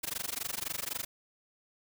white noise with amplitude modulation, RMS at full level -33 dBFS, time 0.03-1.05 s, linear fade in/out 10 ms, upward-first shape sine, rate 23.9 Hz, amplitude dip 100%, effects none

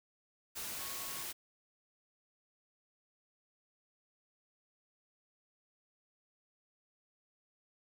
sine tone in noise, 1100 Hz, C#6, 14 cents flat, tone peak -52 dBFS, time 0.78-1.24 s, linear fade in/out 20 ms, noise white, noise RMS -42 dBFS, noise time 0.55-1.33 s, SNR -13 dB, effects none

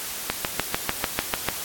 click train, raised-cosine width 0.3 ms, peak -5 dBFS, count 9, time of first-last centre 0.3-1.487 s, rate 6.74 Hz, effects white hiss -32 dBFS RMS until 1.64 s + AAC 64 kbps

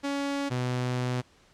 sawtooth tone pair in turn, 280.8 / 125.08 Hz, C#4 / B2, +22 / +22 cents, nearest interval octave + major second, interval 1400 cents, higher first, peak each -24 / -23 dBFS, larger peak second, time 0.03-0.5 / 0.5-1.22 s, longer second, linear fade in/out 20 ms, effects pink hiss -60 dBFS RMS until 1.53 s + low-pass 7000 Hz 12 dB/octave

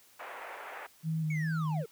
pink band-pass noise, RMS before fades -44 dBFS, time 0.19-0.87 s, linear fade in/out 10 ms, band 550 to 2200 Hz, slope 24 dB/octave
sine tone with vibrato, 157.6 Hz, D#3, 23 cents sharp, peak -29 dBFS, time 1.03-1.85 s, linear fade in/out 50 ms, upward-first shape square, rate 2.5 Hz, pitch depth 25 cents each way
triangle linear sweep, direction down, 2274 to 415.3 Hz, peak -36 dBFS, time 1.3-1.86 s, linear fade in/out 5 ms
effects white hiss -61 dBFS RMS until 1.91 s

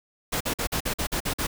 pink noise bursts, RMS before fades -27 dBFS, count 9, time 0.32-1.47 s, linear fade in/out 10 ms, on 86 ms, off 47 ms, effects none

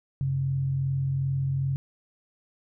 sine tone pair together, 93.3 / 135.87 Hz, F#2 / C#3, +15 / -34 cents, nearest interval perfect fifth, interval 651 cents, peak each -35 / -24 dBFS, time 0.21-1.76 s, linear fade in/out 0 ms, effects none

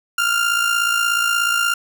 30% pulse tone with amplitude modulation, 1396.9 Hz, F6, in tune, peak -11 dBFS, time 0.18-1.74 s, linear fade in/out 5 ms, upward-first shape sine, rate 56.7 Hz, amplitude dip 55%, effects none

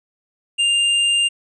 square tone, 2800 Hz, F7, 4 cents sharp, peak -15 dBFS, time 0.58-1.29 s, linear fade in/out 20 ms, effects resampled to 22050 Hz

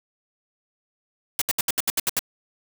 white noise bursts, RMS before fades -22 dBFS, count 9, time 1.39-2.192 s, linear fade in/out 2 ms, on 26 ms, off 71 ms, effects none

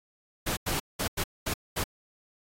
pink noise bursts at uneven times, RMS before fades -30 dBFS, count 6, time 0.46-0.57 / 0.66-0.8 / 0.99-1.08 / 1.17-1.24 / 1.46-1.54 / 1.76-1.84 s, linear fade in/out 10 ms, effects AAC 48 kbps

